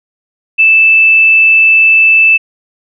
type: tone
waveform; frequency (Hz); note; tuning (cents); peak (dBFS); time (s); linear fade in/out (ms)
sine; 2637; E7; 0; -3; 0.58-2.38; 20
effects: none